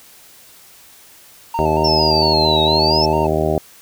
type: tone with vibrato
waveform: triangle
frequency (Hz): 895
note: A5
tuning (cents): +29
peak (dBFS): -17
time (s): 1.54-3.27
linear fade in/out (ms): 5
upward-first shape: square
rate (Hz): 4.4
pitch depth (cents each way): 47
type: harmonic tone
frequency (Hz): 78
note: D#2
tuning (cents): +5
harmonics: 1 / 2 / 3 / 4 / 5 / 6 / 7 / 8 / 9 / 10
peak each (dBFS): -24 / -23 / -27 / -25 / -20 / -30 / -26 / -21 / -26 / -28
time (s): 1.59-3.58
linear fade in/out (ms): 0
type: exponential two-way sweep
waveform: sine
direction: down then up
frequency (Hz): 5430 to 3752 to 5430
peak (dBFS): -16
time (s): 1.84-3.06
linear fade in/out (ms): 10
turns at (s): 2.63
effects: white hiss -45 dBFS RMS until 3.81 s